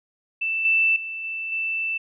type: tone with level steps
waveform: sine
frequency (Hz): 2656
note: E7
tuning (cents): +12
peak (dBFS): -22 / -16 / -29 / -27 / -23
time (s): 0.41-1.98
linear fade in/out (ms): 10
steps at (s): 0.65 / 0.96 / 1.24 / 1.52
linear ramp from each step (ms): 2
effects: none